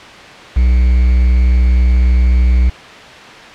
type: tone with quantisation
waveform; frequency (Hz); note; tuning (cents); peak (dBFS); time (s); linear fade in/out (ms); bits
triangle; 61.74; B1; 0; -5; 0.56-2.7; 10; 5
effects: white hiss -33 dBFS RMS until 3.54 s + low-pass 3000 Hz 12 dB/octave